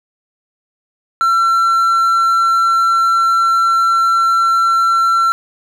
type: tone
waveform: triangle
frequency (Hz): 1352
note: E6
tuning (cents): +43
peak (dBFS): -8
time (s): 1.21-5.32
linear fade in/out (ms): 0
effects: none